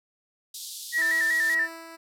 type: band-pass noise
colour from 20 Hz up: pink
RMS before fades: -39 dBFS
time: 0.54-1.55 s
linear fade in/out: 5 ms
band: 3500 to 14000 Hz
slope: 48 dB/octave
type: tone with vibrato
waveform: sine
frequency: 1847 Hz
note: A#6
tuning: 16 cents flat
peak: -21 dBFS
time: 0.92-1.68 s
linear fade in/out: 50 ms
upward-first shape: square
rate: 5.2 Hz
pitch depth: 57 cents each way
type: tone with tremolo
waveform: 10% pulse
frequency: 329.3 Hz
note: E4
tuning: 2 cents flat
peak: -29 dBFS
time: 0.97-1.97 s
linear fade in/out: 20 ms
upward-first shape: sine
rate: 1.9 Hz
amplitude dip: 40%
effects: none